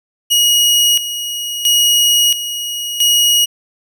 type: tone with tremolo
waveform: sawtooth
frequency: 2894 Hz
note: F#7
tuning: 39 cents flat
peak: -6 dBFS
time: 0.3-3.46 s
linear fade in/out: 20 ms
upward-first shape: square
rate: 0.74 Hz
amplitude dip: 70%
effects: none